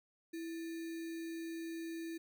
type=tone with sample-and-hold; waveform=sine; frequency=329.6 Hz; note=E4; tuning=in tune; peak=-40 dBFS; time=0.33-2.18 s; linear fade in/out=10 ms; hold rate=2100 Hz; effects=none